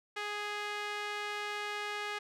sawtooth tone with band-pass filter, 415.3 Hz, G#4, in tune, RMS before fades -38 dBFS, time 0.16-2.19 s, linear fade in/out 10 ms, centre 2100 Hz, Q 1, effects none

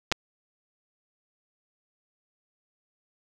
clicks, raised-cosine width 0.2 ms, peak -7 / -7 dBFS, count 2, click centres 0.117 / 0.123 s, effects none

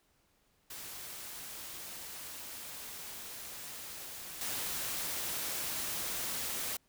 white noise with level steps, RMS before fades -45 / -37 dBFS, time 0.7-6.77 s, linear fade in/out 5 ms, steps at 4.41 s, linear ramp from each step 2 ms, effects pink hiss -72 dBFS RMS until 6.88 s

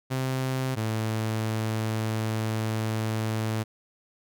sawtooth tone pair in turn, 130.81 / 110 Hz, C3 / A2, 0 / 0 cents, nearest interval minor third, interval 300 cents, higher first, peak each -22 dBFS, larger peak neither, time 0.1-0.76 / 0.76-3.64 s, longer second, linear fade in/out 20 ms, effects none

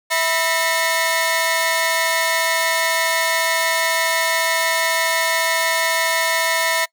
sawtooth tone cluster, 654 / 984 / 1813 / 2166 Hz, E5 / B5 / A#6 / C#7, -14 / -7 / -49 / -41 cents, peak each -19 dBFS, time 0.1-6.86 s, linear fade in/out 20 ms, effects noise-tail reverb RT60 0.1 s tail -24 dB re dry

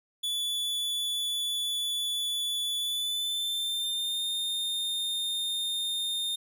45% pulse tone with pitch glide, 3451 to 3646 Hz, A7 to A#7, -34 to -39 cents, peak -28 dBFS, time 0.23-6.36 s, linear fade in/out 10 ms, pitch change +95 cents, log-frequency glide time 2.77-4.22 s, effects none

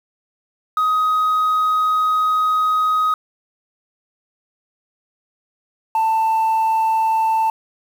sine tone pair in turn, 1257 / 888.8 Hz, D#6 / A5, +17 / +17 cents, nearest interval tritone, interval 600 cents, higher first, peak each -12 dBFS, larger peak neither, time 0.77-3.14 / 5.95-7.5 s, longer first, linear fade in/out 2 ms, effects tanh soft clip ceiling -13 dBFS + 7-bit

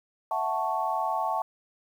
sine chord, F# minor seventh, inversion third, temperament equal, 659.3 / 740 / 880 / 1108.7 Hz, E5 / F#5 / A5 / C#6, 0 / 0 / 0 / 0 cents, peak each -33 / -31 / -29 / -32 dBFS, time 0.31-1.42 s, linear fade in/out 2 ms, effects 9-bit

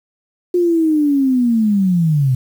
sine linear sweep, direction down, 359.3 to 124.5 Hz, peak -11 dBFS, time 0.54-2.35 s, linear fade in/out 5 ms, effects 7-bit

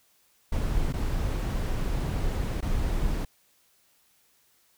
brown noise with dropouts, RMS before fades -27 dBFS, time 0.52-3.25 s, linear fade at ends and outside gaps 5 ms, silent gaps 0.926-0.937 / 2.608-2.624 s, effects white hiss -65 dBFS RMS until 4.77 s

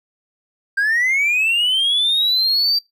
triangle linear sweep, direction up, 1576 to 4699 Hz, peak -12 dBFS, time 0.77-2.79 s, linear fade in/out 10 ms, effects noise-tail reverb RT60 0.2 s tail -25 dB re dry + tanh soft clip ceiling -9 dBFS

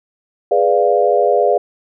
sine chord, G# diminished seventh, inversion none, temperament equal, 415.3 / 493.9 / 587.3 / 698.5 Hz, G#4 / B4 / D5 / F5, 0 / 0 / 0 / 0 cents, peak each -16 dBFS, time 0.51-1.58 s, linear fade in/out 5 ms, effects none

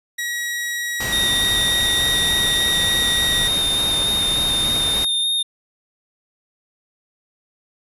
sawtooth tone, 1912 Hz, A#6, 43 cents sharp, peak -19 dBFS, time 0.18-3.48 s, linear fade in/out 10 ms
pink noise, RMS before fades -27 dBFS, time 1-5.05 s, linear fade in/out 5 ms
square tone with vibrato, 3662 Hz, A#7, 32 cents flat, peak -18 dBFS, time 1.12-5.43 s, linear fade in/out 10 ms, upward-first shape square, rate 3.4 Hz, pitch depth 13 cents each way
effects resampled to 32000 Hz

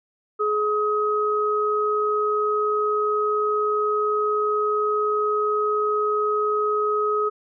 sine tone pair together, 422.1 / 1265 Hz, G#4 / D#6, +28 / +28 cents, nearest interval octave + perfect fifth, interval 1900 cents, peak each -22 dBFS, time 0.39-7.3 s, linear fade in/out 20 ms, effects none

